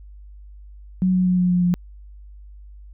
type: tone with pitch steps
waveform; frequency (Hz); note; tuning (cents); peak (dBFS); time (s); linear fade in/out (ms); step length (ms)
sine; 185.1 / 183.4 / 181.71 / 180.04 / 178.38 / 176.74; F#3 / F#3 / F#3 / F#3 / F3 / F3; +1 / -15 / -31 / -47 / +37 / +21; -15; 1.02-1.74; 0; 120
effects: added 50 Hz sine -39 dBFS peak until 2.93 s